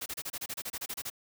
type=noise bursts; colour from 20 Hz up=white; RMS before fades=-37 dBFS; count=14; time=0.01-1.101 s; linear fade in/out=10 ms; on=51 ms; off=29 ms; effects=none